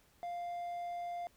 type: tone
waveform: triangle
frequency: 698.5 Hz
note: F5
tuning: in tune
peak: -36 dBFS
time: 0.23-1.27 s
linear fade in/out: 0 ms
effects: pink hiss -68 dBFS RMS until 1.36 s